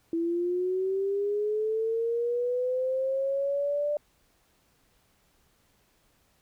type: linear sweep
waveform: sine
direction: up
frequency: 329.6 to 593 Hz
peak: -25 dBFS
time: 0.13-3.97 s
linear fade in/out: 2 ms
effects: pink hiss -67 dBFS RMS until 6.41 s